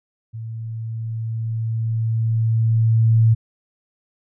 sine tone with level ramp, 112.8 Hz, A2, 44 cents sharp, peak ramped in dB -28 to -10 dBFS, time 0.33-3.35 s, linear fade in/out 20 ms, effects none

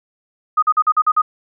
sine tone bursts, 1244.5 Hz, D#6, in tune, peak -10 dBFS, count 7, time 0.57-1.219 s, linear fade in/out 10 ms, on 55 ms, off 44 ms, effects none

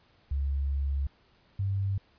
sine tone pair in turn, 69.3 / 98 Hz, C#2 / G2, 0 / 0 cents, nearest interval tritone, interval 600 cents, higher second, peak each -26 dBFS, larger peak neither, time 0.31-1.07 / 1.59-1.98 s, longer first, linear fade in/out 5 ms, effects pink hiss -64 dBFS RMS until 2.18 s + resampled to 11025 Hz

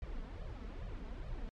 brown noise with flanger, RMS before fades -43 dBFS, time 0.02-1.49 s, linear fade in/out 0 ms, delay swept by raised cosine 1.6 to 4.6 ms, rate 2.4 Hz, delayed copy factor +0.95, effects low-pass 4000 Hz 12 dB/octave + MP3 96 kbps

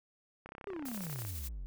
click train, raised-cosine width 0.5 ms, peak -31 dBFS, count 27, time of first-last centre 0.46-1.25 s, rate 32.9 Hz
triangle exponential sweep, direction down, 417.6 to 40.65 Hz, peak -37 dBFS, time 0.67-1.66 s, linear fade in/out 0 ms
blue noise with tremolo, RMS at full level -44 dBFS, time 0.85-1.49 s, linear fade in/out 10 ms, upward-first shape square, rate 12 Hz, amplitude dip 40%
effects none

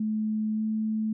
sine tone with pitch glide, 215.9 to 217.8 Hz, A3 to A3, -33 to -17 cents, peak -25 dBFS, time 0-1.13 s, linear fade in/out 5 ms, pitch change +16 cents, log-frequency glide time 0.54-0.62 s, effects none

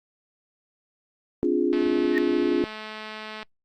sine chord, D half-diminished seventh, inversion third, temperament equal, 261.6 / 293.7 / 349.2 / 415.3 Hz, C4 / D4 / F4 / Ab4, 0 / 0 / 0 / 0 cents, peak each -27 / -25 / -23 / -27 dBFS, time 1.43-2.64 s, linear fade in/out 0 ms
click train, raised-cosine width 0.3 ms, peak -21 dBFS, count 368, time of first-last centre 1.73-3.429 s, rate 216 Hz
sine tone with exponential growth, 1853 Hz, A#6, 11 cents flat, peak -20 dBFS, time 2.1-2.18 s, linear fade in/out 0 ms, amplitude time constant 17 ms
effects noise-tail reverb RT60 0.1 s tail -24 dB re dry + Opus 32 kbps

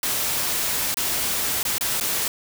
white noise with dropouts, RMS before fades -24 dBFS, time 0.03-2.28 s, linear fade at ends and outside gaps 2 ms, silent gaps 0.943-0.97 / 1.63-1.651 / 1.782-1.809 / 2.001-2.009 s, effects none

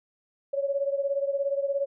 sine beating tone pair, 553 / 570 Hz, C#5 / C#5, -4 / +48 cents, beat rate 17 Hz, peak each -26 / -30 dBFS, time 0.53-1.86 s, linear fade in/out 10 ms, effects none

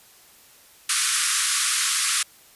white band-pass noise, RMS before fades -23 dBFS, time 0.89-2.23 s, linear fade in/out 5 ms, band 1100 to 11000 Hz, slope 96 dB/octave, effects white hiss -52 dBFS RMS until 2.55 s + resampled to 32000 Hz

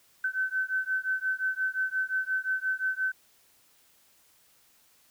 sine beating tone pair, 1525 / 1530.7 Hz, G6 / G6, -48 / -42 cents, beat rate 5.7 Hz, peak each -30 dBFS, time 0.24-3.12 s, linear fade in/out 5 ms, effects white hiss -63 dBFS RMS until 5.1 s

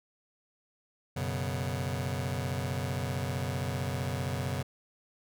sawtooth chord, F# suspended fourth, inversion none, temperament just, 92.5 / 123.33 / 138.75 Hz, F#2 / B2 / C#3, 0 / -2 / +2 cents, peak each -31 dBFS, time 1.16-4.63 s, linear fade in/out 10 ms, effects none

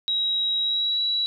sine tone with pitch glide, 3839 to 3913 Hz, B7 to B7, -50 to -17 cents, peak -21 dBFS, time 0.08-1.26 s, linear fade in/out 0 ms, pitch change +33 cents, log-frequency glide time 0.59-1.02 s, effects 10-bit

